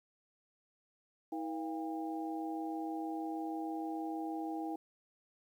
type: harmonic tone with a mistuned harmonic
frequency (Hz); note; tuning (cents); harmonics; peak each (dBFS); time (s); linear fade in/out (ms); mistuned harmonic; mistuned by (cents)
160.4; E3; -47; 2 / 3 / 4 / 5; -38 / -50 / -47 / -42; 1.32-4.76; 5; 4; +140
effects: 11-bit